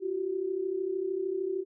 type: tone pair together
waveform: sine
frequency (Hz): 350 / 383.2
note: F4 / G4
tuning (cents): +4 / -39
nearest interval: major second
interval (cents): 157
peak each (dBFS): -34 / -30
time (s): 0-1.65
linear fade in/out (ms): 50
effects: none